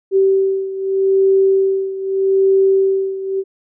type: beating tone pair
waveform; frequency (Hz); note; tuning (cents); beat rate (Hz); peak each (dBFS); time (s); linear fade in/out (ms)
sine; 386.3 / 387.11; G4 / G4; -25 / -22; 0.81; -13 / -17; 0.11-3.44; 50
effects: none